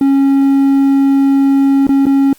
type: tone with dropouts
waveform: triangle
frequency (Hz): 274.5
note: C#4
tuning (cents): -17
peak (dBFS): -5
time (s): 0.01-2.33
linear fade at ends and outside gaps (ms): 2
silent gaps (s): 1.869-1.891 / 2.056-2.066
effects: white hiss -46 dBFS RMS until 2.38 s + Opus 24 kbps